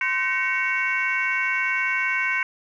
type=tone cluster; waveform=sine; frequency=1041 / 1533 / 1890 / 2225 / 2726 Hz; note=C6 / G6 / A#6 / C#7 / F7; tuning=-9 / -39 / +23 / +6 / -43 cents; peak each=-30 / -26 / -30 / -23 / -31 dBFS; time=0.01-2.43 s; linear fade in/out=2 ms; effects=tanh soft clip ceiling -12 dBFS